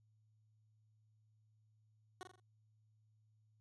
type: tone with echo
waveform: 15% pulse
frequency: 370 Hz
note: F#4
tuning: in tune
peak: -40 dBFS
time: 2.21-2.23 s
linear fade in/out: 0 ms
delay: 42 ms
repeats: 4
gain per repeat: -6 dB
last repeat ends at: 2.398 s
effects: added 108 Hz sine -70 dBFS peak until 3.6 s + resampled to 24000 Hz